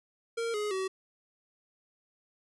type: tone with pitch steps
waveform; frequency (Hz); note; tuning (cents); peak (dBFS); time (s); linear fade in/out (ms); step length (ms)
square; 461.9 / 418.7 / 379.5; A#4 / G#4 / F#4; -16 / +14 / +44; -31; 0.37-0.88; 10; 170
effects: resampled to 24000 Hz